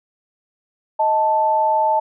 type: tone pair together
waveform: sine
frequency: 627.1 / 880 Hz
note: D#5 / A5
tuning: +13 / 0 cents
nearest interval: tritone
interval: 587 cents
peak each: -20 / -15 dBFS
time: 0.99-2 s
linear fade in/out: 10 ms
effects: none